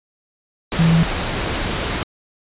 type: tone in noise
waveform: sine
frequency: 164.81 Hz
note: E3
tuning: in tune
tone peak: -11 dBFS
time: 0.79-1.03 s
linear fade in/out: 0 ms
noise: pink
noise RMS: -22 dBFS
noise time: 0.72-2.03 s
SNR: +8 dB
effects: resampled to 8000 Hz